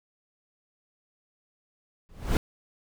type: noise with exponential growth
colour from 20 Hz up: brown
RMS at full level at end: -17 dBFS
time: 2.09-2.37 s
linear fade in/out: 0 ms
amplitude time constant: 60 ms
effects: none